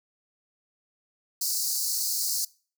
pink high-pass noise, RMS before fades -28 dBFS, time 1.41-2.45 s, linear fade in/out 5 ms, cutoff 4300 Hz, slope 96 dB/octave, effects noise-tail reverb RT60 0.4 s tail -23 dB re dry

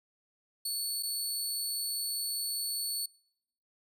20% pulse tone with dropouts, 4435 Hz, C#8, in tune, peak -26 dBFS, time 0.65-3.06 s, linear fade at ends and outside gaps 5 ms, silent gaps 1.027-1.031 s, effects noise-tail reverb RT60 0.8 s tail -26 dB re dry

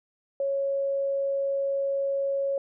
sine tone, 552 Hz, C#5, 7 cents flat, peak -24 dBFS, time 0.4-2.58 s, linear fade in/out 2 ms, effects none

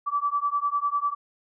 sine beating tone pair, 1151 / 1161 Hz, D6 / D6, -35 / -20 cents, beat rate 10 Hz, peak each -26 dBFS, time 0.06-1.15 s, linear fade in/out 20 ms, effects none

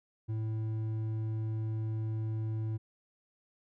triangle tone with hard clipping, 110 Hz, A2, in tune, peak -33 dBFS, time 0.28-2.78 s, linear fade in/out 20 ms, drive 9 dB, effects none

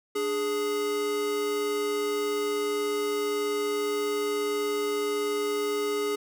square tone pair together, 293.7 / 415.4 Hz, D4 / G#4, 0 / 0 cents, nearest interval tritone, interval 600 cents, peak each -37 / -27 dBFS, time 0.15-6.16 s, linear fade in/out 10 ms, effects none

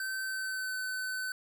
square tone with pitch glide, 1542 to 1516.4 Hz, G6 to F#6, -29 to +42 cents, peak -34 dBFS, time 0-1.32 s, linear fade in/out 2 ms, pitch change -29 cents, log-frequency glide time 0.25-0.75 s, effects 10-bit

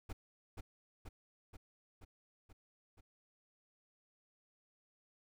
brown noise with echo, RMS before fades -41 dBFS, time 0.09-0.13 s, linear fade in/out 10 ms, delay 480 ms, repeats 6, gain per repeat -3 dB, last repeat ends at 3.01 s, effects none

